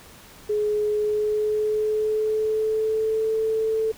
sine tone with pitch glide, 420.9 to 441.3 Hz, G#4 to A4, +23 to +5 cents, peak -20 dBFS, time 0.49-3.92 s, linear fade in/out 10 ms, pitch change +82 cents, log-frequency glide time 0.89-3.33 s, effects pink hiss -47 dBFS RMS until 3.97 s

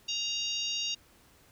harmonic tone, 935 Hz, A#5, 5 cents sharp, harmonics 3 / 4 / 5 / 6 / 7, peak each -34 / -36 / -38 / -40 / -41 dBFS, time 0.08-0.95 s, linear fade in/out 10 ms, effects pink hiss -61 dBFS RMS until 1.51 s

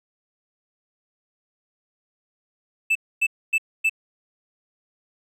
triangle tone bursts, 2637 Hz, E7, in tune, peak -15 dBFS, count 4, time 2.9-3.896 s, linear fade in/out 10 ms, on 54 ms, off 260 ms, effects none

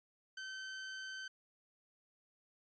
sawtooth tone, 1539 Hz, G6, 32 cents flat, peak -40 dBFS, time 0.37-1.28 s, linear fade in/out 5 ms, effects resampled to 16000 Hz

